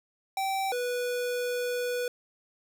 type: tone pair in turn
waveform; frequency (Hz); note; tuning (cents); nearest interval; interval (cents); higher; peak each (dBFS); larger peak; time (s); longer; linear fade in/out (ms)
square; 775 / 490.9; G5 / B4; -20 / -10; minor sixth; 790; first; -28 / -29; first; 0.37-0.72 / 0.72-2.08; second; 2
effects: none